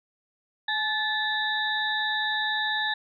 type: tone cluster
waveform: sine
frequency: 852 / 1743 / 3636 / 3898 Hz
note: G#5 / A6 / A#7 / B7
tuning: +44 / -17 / -44 / -23 cents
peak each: -31 / -27 / -32 / -33 dBFS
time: 0.68-2.94 s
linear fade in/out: 5 ms
effects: none